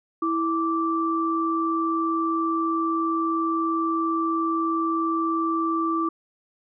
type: tone pair together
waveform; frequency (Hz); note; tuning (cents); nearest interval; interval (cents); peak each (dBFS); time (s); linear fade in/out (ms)
sine; 327.9 / 1168.5; E4 / D6; -9 / -9; octave + minor seventh; 2200; -24; 0.22-6.09; 5
effects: none